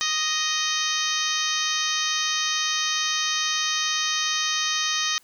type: harmonic tone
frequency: 622.3 Hz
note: D#5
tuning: in tune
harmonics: 2 / 3 / 4 / 5 / 6 / 7 / 8 / 9 / 10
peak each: -31 / -30 / -33 / -30 / -29 / -34 / -34 / -32 / -30 dBFS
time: 0.01-5.18 s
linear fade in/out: 0 ms
effects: white hiss -58 dBFS RMS until 5.23 s